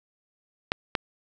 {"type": "clicks", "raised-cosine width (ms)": 0.3, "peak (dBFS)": -7, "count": 2, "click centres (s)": [0.719, 0.952], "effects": []}